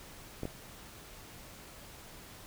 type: clicks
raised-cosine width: 2 ms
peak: -23 dBFS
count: 2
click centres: 0.433 / 0.454 s
effects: pink hiss -51 dBFS RMS until 2.46 s